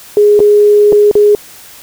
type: tone with dropouts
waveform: sine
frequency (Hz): 415.3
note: G#4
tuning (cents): 0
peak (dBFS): -3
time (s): 0.17-1.35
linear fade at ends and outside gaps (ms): 1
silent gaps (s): 0.393-0.402 / 0.923-0.928 / 1.113-1.153
effects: white hiss -35 dBFS RMS until 1.82 s